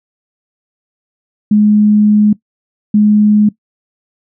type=tone bursts at uneven times; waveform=sine; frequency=210 Hz; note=G#3; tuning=19 cents sharp; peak=-5 dBFS; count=2; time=1.51-2.33 / 2.94-3.49 s; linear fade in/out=5 ms; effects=noise-tail reverb RT60 0.1 s tail -19 dB re dry